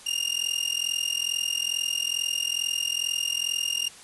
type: tone with amplitude modulation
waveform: sawtooth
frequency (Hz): 2820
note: F7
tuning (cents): +16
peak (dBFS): -18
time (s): 0.06-3.89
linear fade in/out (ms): 10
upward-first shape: sine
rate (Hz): 42.3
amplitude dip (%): 90
effects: white hiss -47 dBFS RMS until 4.03 s + resampled to 24000 Hz